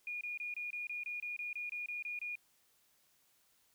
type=tone bursts; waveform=sine; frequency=2438 Hz; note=D#7; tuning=36 cents flat; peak=-38 dBFS; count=14; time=0.07-2.355 s; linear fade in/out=2 ms; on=140 ms; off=25 ms; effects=white hiss -72 dBFS RMS until 3.74 s